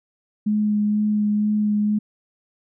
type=tone with vibrato; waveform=sine; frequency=210 Hz; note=G#3; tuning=19 cents sharp; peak=-17 dBFS; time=0.46-1.99 s; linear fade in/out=10 ms; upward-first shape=sine; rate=2.1 Hz; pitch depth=12 cents each way; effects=none